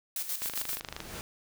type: noise with tremolo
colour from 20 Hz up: blue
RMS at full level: -33 dBFS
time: 0.16-0.8 s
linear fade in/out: 2 ms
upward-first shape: square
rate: 7.6 Hz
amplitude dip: 60%
type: noise with exponential growth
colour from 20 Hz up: pink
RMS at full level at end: -38 dBFS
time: 0.33-1.21 s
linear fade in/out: 0 ms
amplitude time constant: 190 ms
type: click train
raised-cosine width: 0.2 ms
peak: -19 dBFS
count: 16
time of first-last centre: 0.42-1.004 s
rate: 25.7 Hz
effects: none